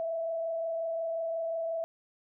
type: tone with frequency modulation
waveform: sine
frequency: 659.3 Hz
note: E5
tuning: in tune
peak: -30 dBFS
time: 0-1.84 s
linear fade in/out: 0 ms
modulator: 25.6 Hz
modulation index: 0.42
effects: none